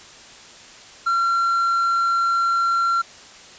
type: tone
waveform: triangle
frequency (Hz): 1368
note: F6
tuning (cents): -36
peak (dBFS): -15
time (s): 1.06-3.02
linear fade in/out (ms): 10
effects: white hiss -43 dBFS RMS until 3.58 s + resampled to 16000 Hz